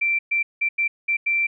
sine tone bursts at uneven times, 2349 Hz, D7, in tune, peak -18 dBFS, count 6, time 0.01-0.19 / 0.31-0.43 / 0.61-0.69 / 0.78-0.88 / 1.08-1.17 / 1.26-1.47 s, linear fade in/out 10 ms, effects none

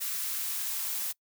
blue noise with high-pass filter sweep, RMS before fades -33 dBFS, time 0-1.13 s, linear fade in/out 20 ms, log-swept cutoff 1300 to 730 Hz, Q 1.3, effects noise-tail reverb RT60 0.1 s tail -24 dB re dry

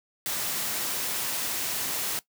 white noise, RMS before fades -30 dBFS, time 0.26-2.19 s, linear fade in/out 0 ms, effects noise-tail reverb RT60 0.1 s tail -18 dB re dry + high-pass 100 Hz 12 dB/octave

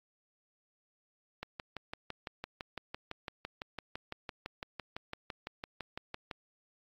click train, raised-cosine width 0.3 ms, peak -23 dBFS, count 30, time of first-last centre 1.43-6.312 s, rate 5.94 Hz, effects AAC 48 kbps

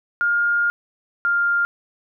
sine tone pair in turn, 1414 / 1400.2 Hz, F6 / F6, +21 / +4 cents, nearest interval unison, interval 17 cents, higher first, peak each -16 dBFS, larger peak neither, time 0.21-0.7 / 1.25-1.65 s, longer first, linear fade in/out 0 ms, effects none

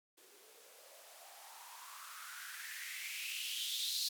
violet noise with band-pass filter sweep, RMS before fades -45 dBFS, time 0.17-4.09 s, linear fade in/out 10 ms, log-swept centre 350 to 4300 Hz, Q 5.4, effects none

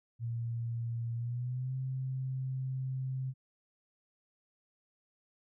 sine tone with pitch glide, 116.7 to 130.99 Hz, A#2 to C3, +2 to +2 cents, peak -33 dBFS, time 0.19-3.34 s, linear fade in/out 50 ms, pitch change +200 cents, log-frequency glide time 1.15-1.74 s, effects none

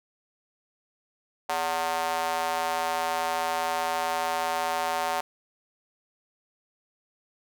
square tone with high-pass filter, 82.41 Hz, E2, in tune, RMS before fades -28 dBFS, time 1.49-5.21 s, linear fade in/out 5 ms, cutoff 770 Hz, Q 2.8, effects none

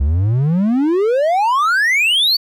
triangle exponential sweep, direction up, 65.41 to 4592 Hz, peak -10 dBFS, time 0-2.37 s, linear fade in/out 10 ms, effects none

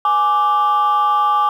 sine tone pair together, 834 / 1174 Hz, G#5 / D6, +7 / -1 cents, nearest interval tritone, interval 592 cents, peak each -15 / -12 dBFS, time 0.05-1.49 s, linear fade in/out 2 ms, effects tanh soft clip ceiling -9 dBFS + 8-bit

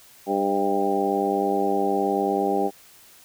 harmonic tone with a mistuned harmonic, 99 Hz, G2, 18 cents sharp, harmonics 2 / 3 / 4 / 5 / 6 / 7 / 8, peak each -30 / -28 / -25 / -30 / -31 / -32 / -25 dBFS, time 0.26-2.71 s, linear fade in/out 50 ms, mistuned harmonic 6, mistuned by +30 cents, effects white hiss -51 dBFS RMS until 3.24 s

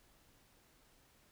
silence, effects pink hiss -68 dBFS RMS until 1.31 s

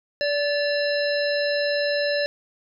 harmonic tone with a mistuned harmonic, 580 Hz, D5, 22 cents flat, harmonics 1 / 3 / 5 / 7 / 9, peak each -22 / -28 / -34 / -31 / -33 dBFS, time 0.21-2.26 s, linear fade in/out 0 ms, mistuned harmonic 5, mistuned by -99 cents, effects none

